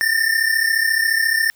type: tone pair together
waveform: square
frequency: 1784 / 1818.3 Hz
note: A6 / A#6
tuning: +23 / -44 cents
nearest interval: unison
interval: 33 cents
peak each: -19 dBFS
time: 0.01-1.5 s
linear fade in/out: 0 ms
effects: white hiss -58 dBFS RMS until 1.55 s